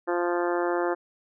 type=harmonic tone; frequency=174.61 Hz; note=F3; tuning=in tune; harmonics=2 / 3 / 4 / 5 / 6 / 7 / 8 / 9 / 10; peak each=-26 / -30 / -32 / -34 / -36 / -37 / -38 / -39 / -40 dBFS; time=0.07-0.95 s; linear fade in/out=20 ms; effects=none